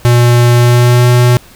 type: tone with pitch glide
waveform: square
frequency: 120.6 to 122.57 Hz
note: B2 to B2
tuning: -41 to -13 cents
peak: -5 dBFS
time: 0.05-1.37 s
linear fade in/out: 0 ms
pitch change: +28 cents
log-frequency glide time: 0.55-1.05 s
effects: pink hiss -39 dBFS RMS until 1.55 s